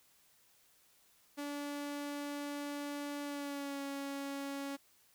sawtooth tone with pitch glide, 288.3 to 278.3 Hz, D4 to C#4, -32 to +7 cents, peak -35 dBFS, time 1.37-4.77 s, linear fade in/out 20 ms, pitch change -61 cents, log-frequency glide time 3.23-3.82 s, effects white hiss -68 dBFS RMS until 5.14 s

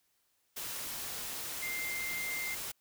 sine tone in noise, 2097 Hz, C7, 3 cents sharp, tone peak -36 dBFS, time 1.62-2.55 s, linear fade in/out 10 ms, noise white, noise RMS -40 dBFS, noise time 0.56-2.72 s, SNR +1 dB, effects white hiss -75 dBFS RMS until 2.8 s

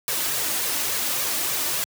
white noise with flanger, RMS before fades -25 dBFS, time 0.08-1.84 s, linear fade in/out 0 ms, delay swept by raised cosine 1.7 to 3.5 ms, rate 3.5 Hz, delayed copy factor +0.55, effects high-pass 100 Hz 12 dB/octave

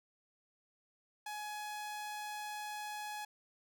sawtooth tone, 841 Hz, G#5, 22 cents sharp, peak -37 dBFS, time 1.26-3.25 s, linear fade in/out 5 ms, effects none

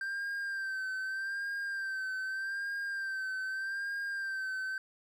triangle tone with vibrato, 1572 Hz, G6, 4 cents sharp, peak -32 dBFS, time 0.01-4.78 s, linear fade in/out 2 ms, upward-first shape sine, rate 0.82 Hz, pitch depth 47 cents each way, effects none

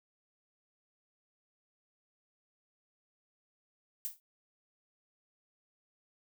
violet noise with exponential decay, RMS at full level -33 dBFS, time 4.05-4.2 s, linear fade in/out 0 ms, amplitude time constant 31 ms, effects none

